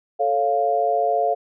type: chord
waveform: sine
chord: A augmented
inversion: none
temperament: equal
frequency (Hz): 440 / 554.4 / 698.5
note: A4 / C#5 / E#5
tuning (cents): 0 / 0 / 0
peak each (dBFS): -24 / -24 / -19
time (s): 0.19-1.35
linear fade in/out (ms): 20
effects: none